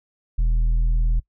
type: tone with tanh clipping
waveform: sine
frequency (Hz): 40.57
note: E1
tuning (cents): -27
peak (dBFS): -17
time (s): 0.38-1.2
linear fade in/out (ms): 10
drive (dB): 5
effects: noise-tail reverb RT60 0.1 s tail -22 dB re dry